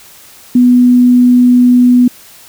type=tone; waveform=sine; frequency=246.9 Hz; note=B3; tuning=in tune; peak=-3 dBFS; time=0.55-2.08 s; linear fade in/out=5 ms; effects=white hiss -38 dBFS RMS until 2.48 s